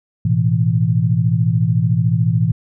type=chord; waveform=sine; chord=A suspended second; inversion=none; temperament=just; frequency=110 / 123.75 / 165 Hz; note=A2 / B2 / E3; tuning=0 / +4 / +2 cents; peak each=-17 dBFS; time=0.25-2.52 s; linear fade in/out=5 ms; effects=none